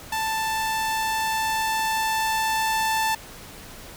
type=tone with level ramp; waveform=sawtooth; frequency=883 Hz; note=A5; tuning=6 cents sharp; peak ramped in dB=-20 to -17 dBFS; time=0.12-3.15 s; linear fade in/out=5 ms; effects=pink hiss -42 dBFS RMS until 3.96 s